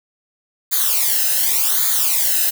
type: noise with flanger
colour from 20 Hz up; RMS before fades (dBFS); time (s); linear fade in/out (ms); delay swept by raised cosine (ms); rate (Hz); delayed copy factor
blue; -17; 0.71-2.51; 20; 0.36 to 0.89; 0.88; -0.85
effects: none